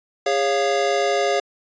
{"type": "chord", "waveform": "square", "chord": "Db major", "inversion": "second", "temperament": "equal with one note detuned", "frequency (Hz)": [408.6, 554.4, 698.5], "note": ["Ab4", "Db5", "F5"], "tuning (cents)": [-28, 0, 0], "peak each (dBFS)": -23, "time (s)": [0.26, 1.4], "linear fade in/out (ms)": 5, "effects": ["resampled to 16000 Hz"]}